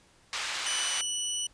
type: band-pass noise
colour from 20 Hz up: pink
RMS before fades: -34 dBFS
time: 0.33-1.01 s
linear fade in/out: 0 ms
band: 1400 to 6000 Hz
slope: 12 dB/octave
type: tone with pitch glide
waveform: 15% pulse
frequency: 2981 to 2957 Hz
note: F#7 to F#7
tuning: +12 to -2 cents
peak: -22 dBFS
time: 0.66-1.47 s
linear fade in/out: 5 ms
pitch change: -14 cents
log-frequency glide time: 0.78-1.08 s
effects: pink hiss -61 dBFS RMS until 1.53 s + resampled to 22050 Hz